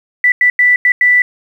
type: tone bursts at uneven times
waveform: sine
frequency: 1975.5 Hz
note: B6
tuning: in tune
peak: -6 dBFS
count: 5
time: 0.24-0.32 / 0.41-0.5 / 0.59-0.76 / 0.85-0.92 / 1.01-1.22 s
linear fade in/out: 2 ms
effects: 7-bit